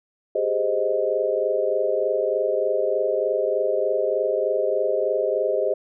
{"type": "chord", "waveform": "sine", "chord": "Ab major seventh", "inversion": "third", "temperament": "equal", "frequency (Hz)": [392, 415.3, 523.3, 622.3], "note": ["G4", "Ab4", "C5", "Eb5"], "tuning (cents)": [0, 0, 0, 0], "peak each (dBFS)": [-27, -26, -24, -24], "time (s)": [0.35, 5.74], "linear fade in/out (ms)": 5, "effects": []}